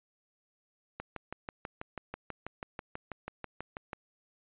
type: click train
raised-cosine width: 0.5 ms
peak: -23 dBFS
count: 19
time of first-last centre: 1-3.932 s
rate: 6.14 Hz
effects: resampled to 8000 Hz